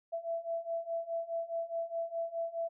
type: beating tone pair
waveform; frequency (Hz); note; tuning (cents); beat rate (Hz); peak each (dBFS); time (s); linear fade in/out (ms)
sine; 665 / 669.8; E5 / E5; +15 / +27; 4.8; -38 / -36; 0.12-2.69; 20
effects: none